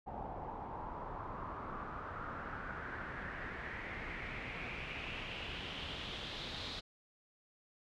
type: noise with low-pass filter sweep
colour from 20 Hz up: pink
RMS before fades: -44 dBFS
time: 0.06-6.81 s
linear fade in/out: 20 ms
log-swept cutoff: 790 to 4000 Hz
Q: 4.2
effects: none